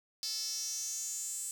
sawtooth tone with high-pass filter sweep, 440 Hz, A4, in tune, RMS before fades -38 dBFS, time 0.23-1.51 s, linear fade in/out 0 ms, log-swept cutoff 4900 to 8000 Hz, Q 6.3, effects none

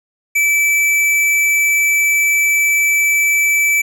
square tone, 2313 Hz, D7, 27 cents flat, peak -12 dBFS, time 0.35-3.82 s, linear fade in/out 10 ms, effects none

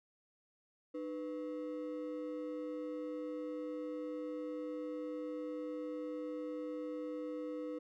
triangle ring-modulated tone, 400 Hz, G4, 35 cents sharp, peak -34 dBFS, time 0.94-7.79 s, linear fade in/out 10 ms, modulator 95.5 Hz, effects none

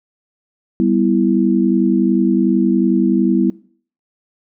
sine chord, E minor, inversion first, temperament equal, 196 / 246.9 / 329.6 Hz, G3 / B3 / E4, 0 / 0 / 0 cents, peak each -16 dBFS, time 0.8-3.5 s, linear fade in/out 0 ms, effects noise-tail reverb RT60 0.5 s tail -21 dB re dry

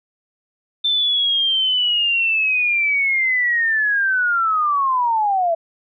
sine linear sweep, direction down, 3568 to 650 Hz, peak -15 dBFS, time 0.84-5.55 s, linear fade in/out 10 ms, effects none

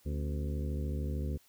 harmonic tone with a mistuned harmonic, 73.42 Hz, D2, in tune, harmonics 1 / 2 / 3 / 4 / 5 / 6 / 7, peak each -33 / -39 / -43 / -45 / -47 / -49 / -50 dBFS, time 0.05-1.38 s, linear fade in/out 20 ms, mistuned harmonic 4, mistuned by -110 cents, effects white hiss -65 dBFS RMS until 1.48 s

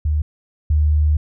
sine tone pair in turn, 75.6 / 75.6 Hz, D#2 / D#2, -49 / -49 cents, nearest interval unison, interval 0 cents, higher neither, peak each -15 / -12 dBFS, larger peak second, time 0.05-0.22 / 0.7-1.17 s, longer second, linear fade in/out 5 ms, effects none

